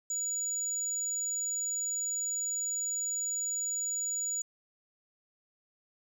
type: tone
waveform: sine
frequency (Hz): 6900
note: A8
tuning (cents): -35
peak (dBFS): -28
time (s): 0.1-4.42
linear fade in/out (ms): 5
effects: tanh soft clip ceiling -30 dBFS + 10-bit